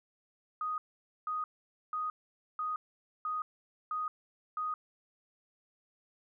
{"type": "tone bursts", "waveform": "sine", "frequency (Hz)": 1245, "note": "D#6", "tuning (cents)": 1, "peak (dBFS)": -32, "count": 7, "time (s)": [0.61, 4.74], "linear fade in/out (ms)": 2, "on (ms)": 170, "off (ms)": 490, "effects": []}